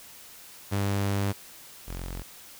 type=tone pair in turn; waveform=sawtooth; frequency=99.9 / 44.5 Hz; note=G2 / F1; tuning=+33 / +33 cents; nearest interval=octave + major second; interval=1400 cents; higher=first; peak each=-21 / -30 dBFS; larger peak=first; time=0.71-1.33 / 1.87-2.23 s; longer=first; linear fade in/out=20 ms; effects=white hiss -48 dBFS RMS until 2.59 s